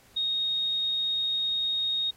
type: tone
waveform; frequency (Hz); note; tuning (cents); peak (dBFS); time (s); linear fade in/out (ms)
sine; 3729; A#7; 0; -25; 0.16-2.11; 10
effects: pink hiss -58 dBFS RMS until 2.16 s + AAC 48 kbps